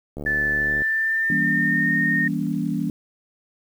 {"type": "click train", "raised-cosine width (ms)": 2, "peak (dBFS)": -19, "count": 49, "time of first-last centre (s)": [0.17, 0.82], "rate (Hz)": 73.9}
{"type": "tone with pitch glide", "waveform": "sine", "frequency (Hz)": [1749, 1841.3], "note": ["A6", "A#6"], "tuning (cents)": [-11, -22], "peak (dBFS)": -19, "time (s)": [0.26, 2.28], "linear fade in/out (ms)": 5, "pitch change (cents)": 89, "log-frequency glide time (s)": [0.52, 1.92]}
{"type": "chord", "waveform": "sine", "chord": "E diminished seventh", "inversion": "none", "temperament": "just", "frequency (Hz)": [164.81, 197.78, 237.3, 284.8], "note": ["E3", "G3", "Bb3", "Db4"], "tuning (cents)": [0, 16, 31, 47], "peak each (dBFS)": -27, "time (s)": [1.3, 2.9], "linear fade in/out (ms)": 2}
{"effects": ["8-bit"]}